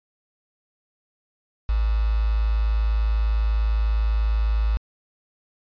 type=tone with quantisation; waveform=sine; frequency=54.2 Hz; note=A1; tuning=25 cents flat; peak=-18 dBFS; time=1.69-4.77 s; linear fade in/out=0 ms; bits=6; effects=resampled to 11025 Hz